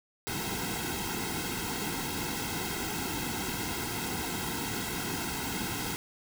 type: noise with comb filter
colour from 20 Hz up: pink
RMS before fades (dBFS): -34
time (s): 0.27-5.96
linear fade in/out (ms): 0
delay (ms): 1.7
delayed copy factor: -1
effects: none